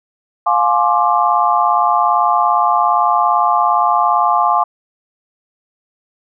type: chord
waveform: sine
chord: D half-diminished seventh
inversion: first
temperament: just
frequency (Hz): 704.8 / 845.8 / 1057.2 / 1174.7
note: F5 / Ab5 / C6 / D6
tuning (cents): +16 / +31 / +18 / 0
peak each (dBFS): -16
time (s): 0.46-4.64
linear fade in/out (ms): 10
effects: none